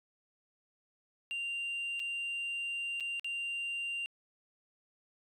sine tone with dropouts, 2780 Hz, F7, 9 cents flat, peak -32 dBFS, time 1.31-4.06 s, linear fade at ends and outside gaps 0 ms, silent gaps 1.995-2 / 3-3.006 / 3.196-3.245 s, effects tanh soft clip ceiling -33 dBFS

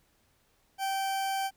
40% pulse tone, 777 Hz, G5, 16 cents flat, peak -28 dBFS, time 0.78-1.51 s, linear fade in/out 50 ms, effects pink hiss -69 dBFS RMS until 1.56 s

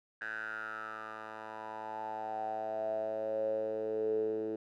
10% pulse tone with band-pass filter sweep, 109.3 Hz, A2, 11 cents flat, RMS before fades -37 dBFS, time 0.21-4.56 s, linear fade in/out 5 ms, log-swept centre 1600 to 380 Hz, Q 9.3, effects none

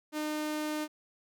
sawtooth tone, 304.4 Hz, D#4, 38 cents flat, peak -28 dBFS, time 0.12-0.88 s, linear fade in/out 50 ms, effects none

